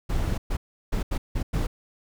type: noise bursts at uneven times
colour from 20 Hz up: brown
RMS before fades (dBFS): -25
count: 6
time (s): 0.09-0.38 / 0.5-0.57 / 0.92-1.03 / 1.11-1.18 / 1.35-1.43 / 1.53-1.67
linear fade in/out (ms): 10
effects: none